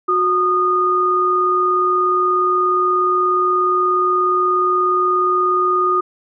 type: tone pair together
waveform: sine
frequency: 365.2 / 1228.4 Hz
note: F#4 / D#6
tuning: -23 / -23 cents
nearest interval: octave + major sixth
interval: 2100 cents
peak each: -19 / -14 dBFS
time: 0.08-6.01 s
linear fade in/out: 10 ms
effects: none